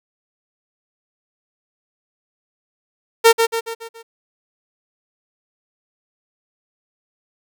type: tone with echo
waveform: sawtooth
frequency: 456.9 Hz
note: A#4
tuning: 35 cents flat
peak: -3 dBFS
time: 3.24-3.33 s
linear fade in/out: 20 ms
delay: 140 ms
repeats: 5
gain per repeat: -6 dB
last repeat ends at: 4.03 s
effects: none